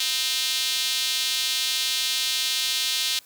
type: tone with high-pass filter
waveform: square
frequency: 141.6 Hz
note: C#3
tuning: 37 cents sharp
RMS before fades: -25 dBFS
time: 0-3.19 s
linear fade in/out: 2 ms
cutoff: 3600 Hz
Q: 2.3
effects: white hiss -53 dBFS RMS until 3.25 s